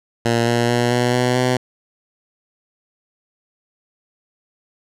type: tone with pitch steps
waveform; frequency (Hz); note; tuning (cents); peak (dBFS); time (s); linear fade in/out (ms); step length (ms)
10% pulse; 117.1 / 118.87 / 120.67 / 122.5 / 124.35 / 126.23; A#2 / A#2 / B2 / B2 / B2 / B2; +8 / +34 / -40 / -14 / +12 / +38; -7; 0.25-1.57; 5; 220
effects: low-pass 9000 Hz 12 dB/octave